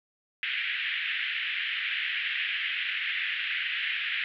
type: band-pass noise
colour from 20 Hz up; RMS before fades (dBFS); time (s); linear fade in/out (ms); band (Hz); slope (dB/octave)
pink; -31; 0.43-4.24; 0; 1700 to 3200; 48
effects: none